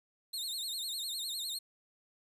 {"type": "tone with vibrato", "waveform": "sawtooth", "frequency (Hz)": 3951, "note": "B7", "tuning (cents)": 0, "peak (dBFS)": -33, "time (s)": [0.33, 1.59], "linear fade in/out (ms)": 10, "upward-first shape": "sine", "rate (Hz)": 9.9, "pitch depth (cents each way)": 160, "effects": ["resampled to 32000 Hz", "11-bit"]}